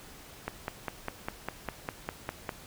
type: click train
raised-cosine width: 0.5 ms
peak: -17 dBFS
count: 11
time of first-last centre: 0.48-2.492 s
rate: 4.97 Hz
effects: pink hiss -50 dBFS RMS until 2.66 s